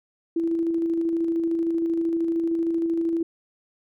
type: tone with tremolo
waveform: sine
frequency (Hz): 332.2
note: E4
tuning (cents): +13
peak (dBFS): -20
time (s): 0.36-3.23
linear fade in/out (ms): 5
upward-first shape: square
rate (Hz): 13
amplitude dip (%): 25
effects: none